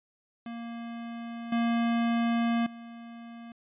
square tone with level steps, 233.1 Hz, A#3, in tune, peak -37 / -25 / -43 dBFS, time 0.46-3.52 s, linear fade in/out 2 ms, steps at 1.52 / 2.66 s, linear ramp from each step 5 ms, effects resampled to 8000 Hz

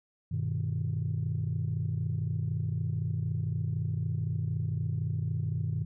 sine chord, G augmented, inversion none, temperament equal with one note detuned, 98 / 121.98 / 155.56 Hz, G2 / B2 / D#3, 0 / -21 / 0 cents, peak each -32 dBFS, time 0.31-5.85 s, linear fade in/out 10 ms, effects tanh soft clip ceiling -22 dBFS

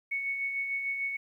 sine tone with tremolo, 2217 Hz, C#7, in tune, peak -28 dBFS, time 0.11-1.17 s, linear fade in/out 10 ms, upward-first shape sine, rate 6.7 Hz, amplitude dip 40%, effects 11-bit

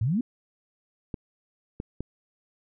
sine exponential sweep, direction up, 99.9 to 263.4 Hz, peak -22 dBFS, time 0.01-0.21 s, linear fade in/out 5 ms
clicks, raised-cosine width 3 ms, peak -19 dBFS, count 3, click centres 1.142 / 1.801 / 2.006 s
effects none

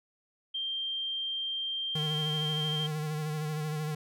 sine tone, 3170 Hz, G7, 19 cents sharp, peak -31 dBFS, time 0.54-2.87 s, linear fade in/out 10 ms
square tone with vibrato, 153.2 Hz, D#3, 27 cents flat, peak -32 dBFS, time 1.95-3.95 s, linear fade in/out 5 ms, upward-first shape sine, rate 13 Hz, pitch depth 37 cents each way
effects none

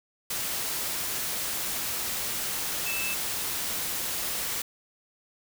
sine tone in noise, 2630 Hz, E7, 5 cents flat, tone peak -31 dBFS, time 2.86-3.14 s, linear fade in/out 5 ms, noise white, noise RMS -31 dBFS, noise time 0.3-4.62 s, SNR -3 dB, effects none

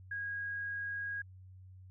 sine tone, 1641 Hz, G#6, 21 cents flat, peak -36 dBFS, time 0.11-1.22 s, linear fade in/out 5 ms, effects added 93 Hz sine -51 dBFS peak until 1.9 s

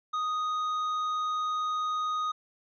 triangle tone with tanh clipping, 1244.5 Hz, D#6, in tune, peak -29 dBFS, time 0.13-2.32 s, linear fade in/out 10 ms, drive 11 dB, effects resampled to 16000 Hz

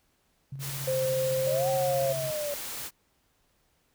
sine tone with tremolo, 136.6 Hz, C#3, 25 cents flat, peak -34 dBFS, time 0.52-2.31 s, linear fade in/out 5 ms, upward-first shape square, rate 14 Hz, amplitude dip 35%
white noise, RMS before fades -37 dBFS, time 0.59-2.91 s, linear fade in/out 50 ms
sine tone with pitch glide, 523.3 to 540.2 Hz, C5 to C#5, 0 to -45 cents, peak -25 dBFS, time 0.87-2.13 s, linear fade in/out 10 ms, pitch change +55 cents, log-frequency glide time 1.34-1.78 s
sine exponential two-way sweep, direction up then down, 571 to 774 to 571 Hz, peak -30 dBFS, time 1.47-2.54 s, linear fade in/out 0 ms, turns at 1.69 s
effects pink hiss -70 dBFS RMS until 3.94 s

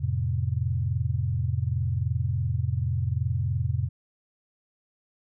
sine chord, F major, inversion none, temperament equal, 87.31 / 110 / 130.81 Hz, F2 / A2 / C3, 0 / 0 / 0 cents, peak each -28 dBFS, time 0-3.89 s, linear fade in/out 20 ms, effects none

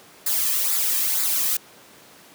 blue noise with flanger, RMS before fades -22 dBFS, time 0.26-1.57 s, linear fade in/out 5 ms, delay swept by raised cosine 0.33 to 1.43 ms, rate 2.1 Hz, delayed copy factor -0.55, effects pink hiss -48 dBFS RMS until 2.34 s + high-pass 200 Hz 12 dB/octave

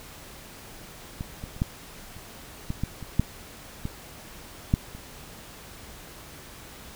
clicks, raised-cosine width 5 ms, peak -19 / -23 / -28 / -11 / -30 / -16 / -14 / -25 / -7 / -17 / -7 / -26 dBFS, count 12, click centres 1.209 / 1.439 / 1.565 / 1.619 / 2.166 / 2.704 / 2.836 / 3.027 / 3.196 / 3.854 / 4.739 / 4.95 s, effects pink hiss -45 dBFS RMS until 6.95 s

